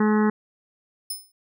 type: harmonic tone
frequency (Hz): 213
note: G#3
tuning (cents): +44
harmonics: 1 / 2 / 4 / 5 / 6 / 7 / 8 / 9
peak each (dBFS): -18 / -24 / -30 / -32 / -34 / -35 / -36 / -37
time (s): 0-0.3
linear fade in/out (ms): 5
type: tone with exponential decay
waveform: 5% pulse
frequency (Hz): 5200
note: E8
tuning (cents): -24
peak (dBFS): -20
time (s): 1.1-1.32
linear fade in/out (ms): 5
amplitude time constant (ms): 47
effects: none